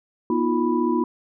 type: tone cluster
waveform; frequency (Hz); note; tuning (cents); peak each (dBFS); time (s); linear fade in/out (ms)
sine; 242.8 / 316.8 / 351.6 / 987; B3 / D#4 / F4 / B5; -29 / +31 / +12 / -1; -23 / -24 / -23 / -27; 0.3-1.04; 2
effects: none